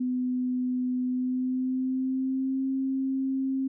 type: tone with pitch glide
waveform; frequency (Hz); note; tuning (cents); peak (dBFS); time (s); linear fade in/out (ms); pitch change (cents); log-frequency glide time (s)
sine; 251.7 to 266.4; B3 to C4; +33 to +31; -25; 0-3.68; 10; +98; 1.04-2.64
effects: none